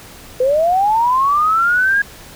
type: linear sweep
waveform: sine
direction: up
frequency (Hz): 492 to 1652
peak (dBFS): -11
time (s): 0.4-2.02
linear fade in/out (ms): 5
effects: pink hiss -38 dBFS RMS until 2.35 s